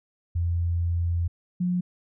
sine tone pair in turn, 85.6 / 179.04 Hz, F2 / F3, -34 / +43 cents, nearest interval octave + minor second, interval 1277 cents, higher second, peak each -22 dBFS, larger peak neither, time 0.35-1.28 / 1.6-1.81 s, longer first, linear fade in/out 10 ms, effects none

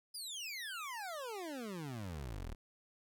25% pulse exponential sweep, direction down, 5070 to 34.66 Hz, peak -38 dBFS, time 0.14-2.55 s, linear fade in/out 10 ms, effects none

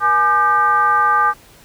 sine tone with frequency modulation, 1199 Hz, D6, 36 cents sharp, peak -11 dBFS, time 0-1.34 s, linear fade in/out 50 ms, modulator 360 Hz, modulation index 0.89, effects pink hiss -46 dBFS RMS until 1.64 s

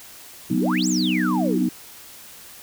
sine exponential two-way sweep, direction up then down, 86.8 to 7902 to 210.5 Hz, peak -24 dBFS, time 0.49-1.68 s, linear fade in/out 50 ms, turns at 0.88 s
sine chord, B major, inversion second, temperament equal with one note detuned, 185.64 / 246.9 / 311.1 Hz, F#3 / B3 / D#4, +6 / 0 / 0 cents, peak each -23 dBFS, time 0.5-1.69 s, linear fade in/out 5 ms
effects tanh soft clip ceiling -7 dBFS + white hiss -43 dBFS RMS until 2.62 s

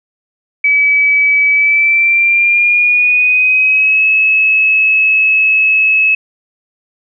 sine tone with pitch glide, 2288 to 2583 Hz, D7 to E7, -46 to -36 cents, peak -7 dBFS, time 0.64-6.15 s, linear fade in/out 5 ms, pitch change +210 cents, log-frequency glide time 1.52-4.05 s, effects none

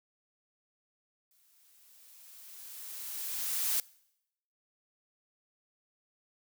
blue noise with exponential growth, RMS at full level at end -29 dBFS, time 1.31-3.8 s, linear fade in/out 1 ms, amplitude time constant 540 ms, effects noise-tail reverb RT60 0.8 s tail -23 dB re dry

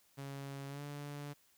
sawtooth tone with pitch glide, 138.59 to 144.64 Hz, C#3 to D3, 0 to -26 cents, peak -39 dBFS, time 0.17-1.34 s, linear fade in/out 20 ms, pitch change +74 cents, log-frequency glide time 0.68-0.82 s, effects white hiss -70 dBFS RMS until 1.57 s

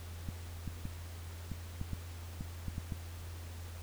clicks, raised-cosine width 5 ms, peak -26 dBFS, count 10, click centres 0.288 / 0.677 / 0.854 / 1.517 / 1.814 / 1.933 / 2.409 / 2.683 / 2.781 / 2.922 s, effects added 85 Hz sine -43 dBFS peak until 3.82 s + pink hiss -53 dBFS RMS until 3.82 s

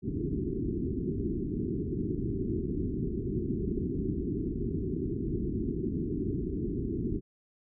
white low-pass noise, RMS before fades -32 dBFS, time 0.02-7.21 s, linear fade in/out 50 ms, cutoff 400 Hz, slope 96 dB/octave, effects none

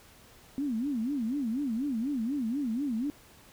sine tone with vibrato, 253.6 Hz, B3, 46 cents sharp, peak -28 dBFS, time 0.58-3.1 s, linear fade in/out 0 ms, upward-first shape sine, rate 4.1 Hz, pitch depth 260 cents each way, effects pink hiss -56 dBFS RMS until 3.52 s

